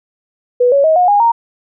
sine tone with pitch steps, 492.1 / 558.8 / 634.5 / 720.5 / 818.1 / 929 Hz, B4 / C#5 / D#5 / F#5 / G#5 / A#5, -6 / +14 / +34 / -46 / -26 / -6 cents, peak -7 dBFS, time 0.6-1.32 s, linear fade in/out 10 ms, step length 120 ms, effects none

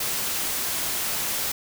white noise, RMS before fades -27 dBFS, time 0-1.52 s, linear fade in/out 5 ms, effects none

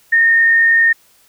sine tone with frequency modulation, 1834 Hz, A#6, 29 cents flat, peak -8 dBFS, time 0.12-0.93 s, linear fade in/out 10 ms, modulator 58 Hz, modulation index 0.33, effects white hiss -52 dBFS RMS until 1.28 s

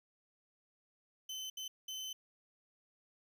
30% pulse tone bursts at uneven times, 3054 Hz, G7, 46 cents flat, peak -38 dBFS, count 3, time 1.29-1.5 / 1.57-1.68 / 1.88-2.13 s, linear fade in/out 5 ms, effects none

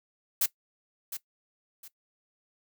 blue noise with echo, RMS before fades -25 dBFS, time 0.41-0.46 s, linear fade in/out 5 ms, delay 710 ms, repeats 2, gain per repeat -11 dB, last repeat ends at 1.88 s, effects noise-tail reverb RT60 0.1 s tail -18 dB re dry

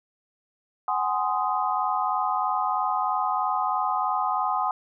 sine chord, Ab dominant seventh, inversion third, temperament just, 747.5 / 830.6 / 1038.3 / 1245.9 Hz, Gb5 / Ab5 / C6 / Eb6, +17 / 0 / -14 / +2 cents, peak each -28 dBFS, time 0.88-4.71 s, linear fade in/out 2 ms, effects none

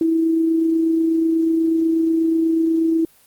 sine tone with amplitude modulation, 326.1 Hz, E4, 19 cents flat, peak -13 dBFS, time 0.01-3.05 s, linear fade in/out 2 ms, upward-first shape sine, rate 28.2 Hz, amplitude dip 30%, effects white hiss -53 dBFS RMS until 3.26 s + Opus 24 kbps

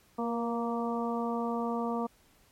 harmonic tone with a mistuned harmonic, 233.1 Hz, A#3, in tune, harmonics 1 / 2 / 3 / 4 / 5, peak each -32 / -35 / -37 / -38 / -39 dBFS, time 0.18-2.07 s, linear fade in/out 10 ms, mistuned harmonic 2, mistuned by +22 cents, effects pink hiss -64 dBFS RMS until 2.51 s + MP3 64 kbps

